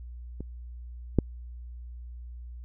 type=clicks; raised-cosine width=3 ms; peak=-24 / -7 dBFS; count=2; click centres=0.406 / 1.187 s; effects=added 60 Hz sine -39 dBFS peak until 2.64 s